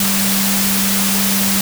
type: tone in noise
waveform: sine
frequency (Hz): 196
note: G3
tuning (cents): 0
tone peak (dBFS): -18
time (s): 0-1.61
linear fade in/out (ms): 2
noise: white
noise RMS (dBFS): -17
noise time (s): 0-1.61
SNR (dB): -4
effects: none